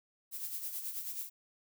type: noise with tremolo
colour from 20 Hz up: violet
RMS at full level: -38 dBFS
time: 0.31-1.3 s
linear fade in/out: 50 ms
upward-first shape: sine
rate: 9.3 Hz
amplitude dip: 55%
effects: none